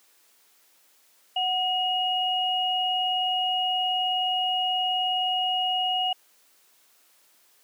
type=tone pair together; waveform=sine; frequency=740 / 2879 Hz; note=F#5 / F#7; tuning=0 / -48 cents; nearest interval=2 octaves; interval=2352 cents; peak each=-26 / -25 dBFS; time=1.36-6.13 s; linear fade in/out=5 ms; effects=white hiss -61 dBFS RMS until 7.63 s + high-pass 300 Hz 12 dB/octave